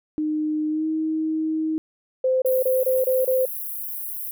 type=tone with pitch glide; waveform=sine; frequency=306.7 to 315.5 Hz; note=D#4 to D#4; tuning=-25 to +24 cents; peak=-21 dBFS; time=0.18-1.78 s; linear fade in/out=0 ms; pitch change=+49 cents; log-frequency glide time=0.69-0.86 s
type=tone bursts; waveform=sine; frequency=517 Hz; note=C5; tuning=21 cents flat; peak=-17 dBFS; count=6; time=2.24-3.455 s; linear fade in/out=5 ms; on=180 ms; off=27 ms
type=high-pass noise; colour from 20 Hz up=white; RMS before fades=-31 dBFS; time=2.46-4.31 s; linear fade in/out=0 ms; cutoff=11000 Hz; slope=48 dB/octave
effects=none